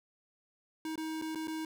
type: tone with dropouts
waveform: square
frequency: 316.9 Hz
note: D#4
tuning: 32 cents sharp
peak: -36 dBFS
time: 0.85-1.65 s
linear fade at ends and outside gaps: 2 ms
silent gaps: 0.957-0.977 / 1.215-1.221 / 1.349-1.356 / 1.473-1.48 s
effects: none